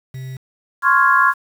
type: tone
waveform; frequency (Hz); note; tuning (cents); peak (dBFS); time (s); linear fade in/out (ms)
triangle; 130.81; C3; 0; -25; 0.14-0.37; 5
type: chord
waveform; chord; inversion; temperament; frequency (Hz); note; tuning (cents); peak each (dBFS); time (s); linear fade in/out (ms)
sine; Db major seventh; third; equal; 1046.5 / 1108.7 / 1396.9 / 1661.2; C6 / Db6 / F6 / Ab6; 0 / 0 / 0 / 0; -16; 0.82-1.34; 50
effects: 7-bit